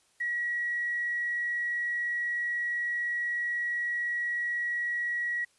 sine tone with quantisation, 1917 Hz, A#6, 48 cents sharp, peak -28 dBFS, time 0.2-5.45 s, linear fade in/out 10 ms, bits 9, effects white hiss -67 dBFS RMS until 5.58 s + resampled to 24000 Hz

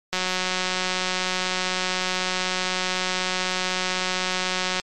click train, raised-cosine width 0.2 ms, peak -7 dBFS, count 860, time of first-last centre 0.13-4.798 s, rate 184 Hz, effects MP3 64 kbps

